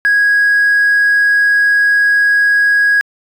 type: tone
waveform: triangle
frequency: 1654 Hz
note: G#6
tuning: 8 cents flat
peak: -5 dBFS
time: 0.05-3.01 s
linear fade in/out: 0 ms
effects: tanh soft clip ceiling -4 dBFS